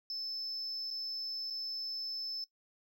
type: tone with dropouts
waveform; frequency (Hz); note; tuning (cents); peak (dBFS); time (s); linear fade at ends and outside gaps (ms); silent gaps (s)
triangle; 5260; E8; -5; -34; 0.1-2.44; 1; 0.904-0.91 / 1.501-1.506
effects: noise-tail reverb RT60 0.1 s tail -21 dB re dry + tanh soft clip ceiling -32 dBFS